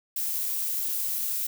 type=noise; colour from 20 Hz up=violet; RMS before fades=-29 dBFS; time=0.16-1.47 s; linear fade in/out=5 ms; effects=none